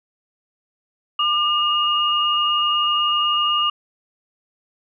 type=tone pair together; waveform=sine; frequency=1200 / 2854 Hz; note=D6 / F7; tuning=+37 / +37 cents; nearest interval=octave + minor third; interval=1500 cents; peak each=-19 dBFS; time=1.19-3.7 s; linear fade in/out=5 ms; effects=none